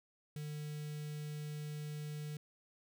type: tone with notch filter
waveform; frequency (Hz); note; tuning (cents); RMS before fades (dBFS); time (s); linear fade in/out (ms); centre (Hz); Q
square; 150; D3; +37; -43; 0.36-2.37; 2; 920; 0.52
effects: none